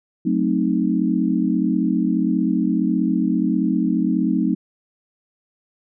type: chord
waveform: sine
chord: F# diminished seventh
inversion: none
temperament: equal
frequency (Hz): 185 / 220 / 261.6 / 311.1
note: F#3 / A3 / C4 / Eb4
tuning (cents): 0 / 0 / 0 / 0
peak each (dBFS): -22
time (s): 0.25-4.55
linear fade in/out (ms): 10
effects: none